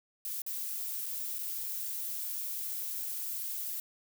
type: noise with dropouts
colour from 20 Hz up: violet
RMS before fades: -37 dBFS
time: 0.25-3.8 s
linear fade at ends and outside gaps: 1 ms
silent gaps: 0.419-0.464 / 1.059-1.063 / 1.385-1.39 s
effects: none